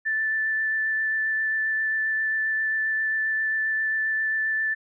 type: tone with vibrato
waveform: sine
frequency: 1760 Hz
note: A6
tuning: in tune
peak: -22 dBFS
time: 0.05-4.75 s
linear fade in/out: 20 ms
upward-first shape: triangle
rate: 7.5 Hz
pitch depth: 11 cents each way
effects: none